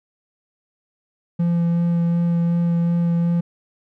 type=tone with vibrato; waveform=triangle; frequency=170.6 Hz; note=F3; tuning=40 cents flat; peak=-14 dBFS; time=1.39-3.41 s; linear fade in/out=10 ms; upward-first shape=sine; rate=2.7 Hz; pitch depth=10 cents each way; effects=none